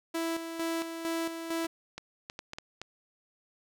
sawtooth tone with tremolo, 330 Hz, E4, 2 cents sharp, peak -26 dBFS, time 0.14-1.67 s, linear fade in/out 10 ms, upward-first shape square, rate 2.2 Hz, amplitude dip 55%
clicks, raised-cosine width 0.2 ms, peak -22 dBFS, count 8, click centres 0.821 / 1.646 / 1.98 / 2.299 / 2.391 / 2.534 / 2.585 / 2.816 s
effects none

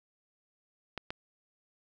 clicks, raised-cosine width 0.3 ms, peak -20 dBFS, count 2, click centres 0.977 / 1.105 s, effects none

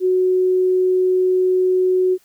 sine tone, 369.3 Hz, F#4, 3 cents flat, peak -13 dBFS, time 0-2.18 s, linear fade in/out 50 ms, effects white hiss -57 dBFS RMS until 2.24 s

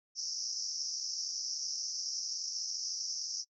white band-pass noise, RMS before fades -38 dBFS, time 0.15-3.45 s, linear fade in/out 50 ms, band 5100 to 5900 Hz, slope 96 dB/octave, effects noise-tail reverb RT60 0.1 s tail -26 dB re dry

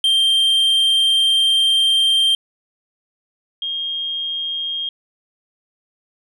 triangle / sine tone pair in turn, 3165 / 3233 Hz, G7 / G#7, +16 / -47 cents, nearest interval unison, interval 37 cents, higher second, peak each -11 / -21 dBFS, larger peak first, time 0.04-2.35 / 3.62-4.89 s, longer first, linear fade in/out 2 ms, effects none

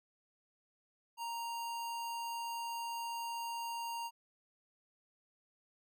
square tone, 932.3 Hz, A#5, in tune, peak -39 dBFS, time 1.17-4.11 s, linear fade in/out 50 ms, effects none

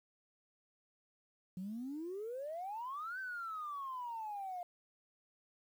sine exponential two-way sweep, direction up then down, 177.7 to 1563 to 699 Hz, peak -39 dBFS, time 1.57-4.63 s, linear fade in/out 2 ms, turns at 3.19 s, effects tanh soft clip ceiling -36 dBFS + 11-bit

